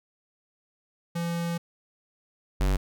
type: tone pair in turn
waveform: square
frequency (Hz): 170 / 47.7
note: F3 / G1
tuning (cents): -46 / -47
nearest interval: octave + minor seventh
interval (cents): 2201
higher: first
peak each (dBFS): -28 / -22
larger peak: second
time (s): 1.15-1.58 / 2.6-2.77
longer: first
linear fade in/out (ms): 10
effects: none